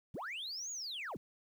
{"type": "linear two-way sweep", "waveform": "sine", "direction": "up then down", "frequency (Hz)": [68.7, 6890, 68.7], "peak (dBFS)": -38, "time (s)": [0.14, 1.17], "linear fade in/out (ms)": 5, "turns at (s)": 0.71, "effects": ["tanh soft clip ceiling -37 dBFS", "11-bit"]}